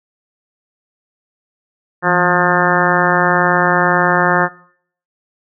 harmonic tone with a mistuned harmonic, 178.1 Hz, F3, 34 cents sharp, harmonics 1 / 2 / 3 / 4 / 5 / 6 / 7 / 8 / 9 / 10, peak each -20 / -20 / -20 / -20 / -20 / -20 / -20 / -20 / -20 / -20 dBFS, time 2.02-4.49 s, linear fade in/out 50 ms, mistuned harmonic 1, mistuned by -84 cents, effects noise-tail reverb RT60 0.6 s tail -20 dB re dry

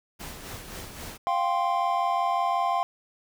pink noise with tremolo, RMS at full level -38 dBFS, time 0.19-1.18 s, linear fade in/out 20 ms, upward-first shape sine, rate 3.8 Hz, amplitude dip 45%
triangle chord, F suspended second, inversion none, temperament equal, 698.5 / 784 / 1046.5 Hz, F5 / G5 / C6, 0 / 0 / 0 cents, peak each -25 / -26 / -25 dBFS, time 1.27-2.83 s, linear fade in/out 0 ms
effects none

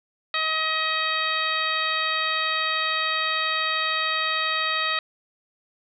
harmonic tone, 633 Hz, D#5, 30 cents sharp, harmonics 1 / 2 / 3 / 4 / 5 / 6 / 7, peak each -36 / -27 / -28 / -30 / -34 / -29 / -35 dBFS, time 0.34-4.99 s, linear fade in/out 2 ms, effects none

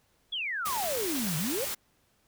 sine exponential two-way sweep, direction down then up, 3485 to 147 to 599 Hz, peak -30 dBFS, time 0.32-1.65 s, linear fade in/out 10 ms, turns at 1.37 s
white noise, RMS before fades -34 dBFS, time 0.65-1.75 s, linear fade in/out 10 ms
effects pink hiss -69 dBFS RMS until 2.27 s

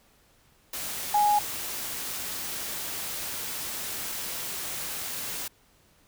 sine tone in noise, 830.6 Hz, G#5, in tune, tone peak -19 dBFS, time 1.14-1.39 s, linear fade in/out 5 ms, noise white, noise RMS -34 dBFS, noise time 0.73-5.48 s, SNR +12 dB, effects pink hiss -62 dBFS RMS until 6.07 s

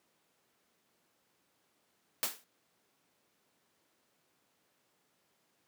white noise with exponential decay, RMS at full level -29 dBFS, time 2.23-2.44 s, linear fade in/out 0 ms, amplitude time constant 44 ms, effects pink hiss -74 dBFS RMS until 5.67 s + high-pass 200 Hz 12 dB/octave

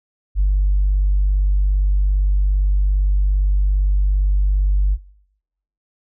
sine tone, 48.76 Hz, G1, 8 cents flat, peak -11 dBFS, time 0.35-4.98 s, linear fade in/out 50 ms, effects noise-tail reverb RT60 0.9 s tail -25 dB re dry + tanh soft clip ceiling -9 dBFS

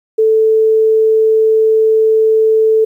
sine tone, 440 Hz, A4, in tune, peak -7 dBFS, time 0.18-2.85 s, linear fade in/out 10 ms, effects 8-bit

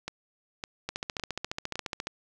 two click trains, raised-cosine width 0.2 ms, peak -15 / -17 dBFS, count 18 / 4, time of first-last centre 0.89-2.071 / 0.08-1.756 s, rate 14.4 / 1.79 Hz, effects none

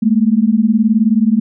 sine beating tone pair, 210 / 229 Hz, G#3 / A#3, +19 / -31 cents, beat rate 19 Hz, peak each -12 / -12 dBFS, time 0.02-1.4 s, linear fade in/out 10 ms, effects none

